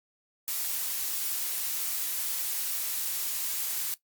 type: noise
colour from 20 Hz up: blue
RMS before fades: -31 dBFS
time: 0.48-3.94 s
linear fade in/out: 0 ms
effects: noise-tail reverb RT60 0.1 s tail -17 dB re dry + Opus 48 kbps